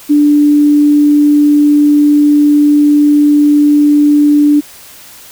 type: tone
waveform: sine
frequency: 293.7 Hz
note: D4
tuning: in tune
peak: -4 dBFS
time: 0.09-4.61 s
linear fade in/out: 20 ms
effects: white hiss -35 dBFS RMS until 5.31 s